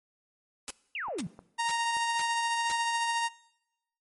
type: noise bursts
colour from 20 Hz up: white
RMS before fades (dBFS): -35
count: 5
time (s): 0.68-2.72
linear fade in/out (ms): 0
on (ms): 24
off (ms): 480
type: exponential sweep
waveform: sine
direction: down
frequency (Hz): 2937 to 148.3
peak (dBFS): -32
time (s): 0.95-1.27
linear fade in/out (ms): 2
type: clicks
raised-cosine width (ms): 1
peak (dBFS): -32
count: 3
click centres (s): 1.084 / 1.391 / 1.968
type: tone with tremolo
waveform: sawtooth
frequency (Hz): 930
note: A#5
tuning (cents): -4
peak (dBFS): -22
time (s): 1.58-3.29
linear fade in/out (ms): 20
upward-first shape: triangle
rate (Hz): 14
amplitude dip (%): 35
effects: noise-tail reverb RT60 0.9 s tail -21 dB re dry + MP3 48 kbps